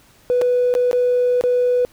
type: tone with dropouts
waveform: triangle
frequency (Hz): 493.9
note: B4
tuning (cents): 0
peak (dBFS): -10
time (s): 0.3-1.85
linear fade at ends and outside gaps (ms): 0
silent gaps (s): 0.414-0.418 / 0.74-0.751 / 0.913-0.93 / 1.411-1.438
effects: tanh soft clip ceiling -11 dBFS + pink hiss -52 dBFS RMS until 1.92 s